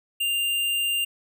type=tone; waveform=square; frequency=2794 Hz; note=F7; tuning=in tune; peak=-23 dBFS; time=0.2-1.05 s; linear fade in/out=10 ms; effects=none